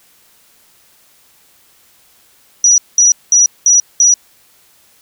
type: tone bursts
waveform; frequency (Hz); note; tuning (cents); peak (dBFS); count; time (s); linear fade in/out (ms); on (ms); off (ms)
sine; 5840; F#8; -24; -5; 5; 2.64-4.14; 2; 140; 200
effects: white hiss -50 dBFS RMS until 5.01 s